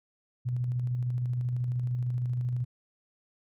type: tone with tremolo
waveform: sine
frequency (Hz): 123.47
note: B2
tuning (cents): 0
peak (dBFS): -26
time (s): 0.45-2.65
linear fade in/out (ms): 20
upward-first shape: square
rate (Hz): 13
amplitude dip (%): 25
effects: none